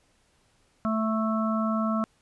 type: harmonic tone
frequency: 220 Hz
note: A3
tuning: in tune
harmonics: 1 / 3 / 5 / 6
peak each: -25 / -32 / -33 / -32 dBFS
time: 0.85-2.04 s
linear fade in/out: 0 ms
effects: pink hiss -66 dBFS RMS until 2.21 s + resampled to 24000 Hz